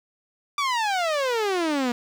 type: exponential sweep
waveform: sawtooth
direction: down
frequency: 1181 to 235.4 Hz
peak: -18 dBFS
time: 0.58-1.92 s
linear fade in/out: 2 ms
effects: low-pass 6000 Hz 12 dB/octave + 8-bit